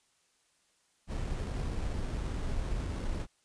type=noise with sample-and-hold; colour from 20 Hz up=brown; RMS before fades=-34 dBFS; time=1.07-3.27 s; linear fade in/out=50 ms; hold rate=4900 Hz; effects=white hiss -71 dBFS RMS until 3.44 s + resampled to 22050 Hz